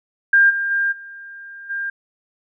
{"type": "tone with level steps", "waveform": "sine", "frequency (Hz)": 1600, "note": "G6", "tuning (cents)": 35, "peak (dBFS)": [-9, -19, -16, -34, -22], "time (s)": [0.33, 1.9], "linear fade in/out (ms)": 5, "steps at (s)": [0.49, 0.7, 0.91, 1.69], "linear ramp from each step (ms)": 20, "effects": []}